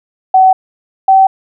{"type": "tone pair in turn", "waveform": "sine", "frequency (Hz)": [755, 768.6], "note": ["F#5", "G5"], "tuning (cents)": [35, -34], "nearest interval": "unison", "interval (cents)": 31, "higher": "second", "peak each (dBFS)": -3, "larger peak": "neither", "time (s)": [[0.34, 0.53], [1.08, 1.27]], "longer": "neither", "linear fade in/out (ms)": 5, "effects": []}